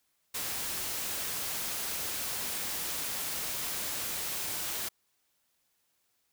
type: noise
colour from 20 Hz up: white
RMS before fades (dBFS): -35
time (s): 0.34-4.89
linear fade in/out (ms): 10
effects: white hiss -75 dBFS RMS until 6.32 s